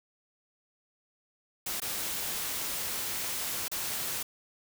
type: noise with dropouts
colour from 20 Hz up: white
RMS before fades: -34 dBFS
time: 1.66-4.23 s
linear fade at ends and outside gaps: 5 ms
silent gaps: 1.802-1.818 / 3.682-3.715 s
effects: none